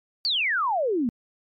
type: exponential sweep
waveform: sine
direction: down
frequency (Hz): 4700 to 221.2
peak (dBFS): -21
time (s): 0.25-1.09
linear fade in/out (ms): 0
effects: MP3 64 kbps